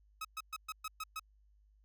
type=tone bursts; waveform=sawtooth; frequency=1277 Hz; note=D#6; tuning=45 cents sharp; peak=-35 dBFS; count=7; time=0.21-1.196 s; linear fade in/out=5 ms; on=38 ms; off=120 ms; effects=added 51 Hz sine -64 dBFS peak until 1.84 s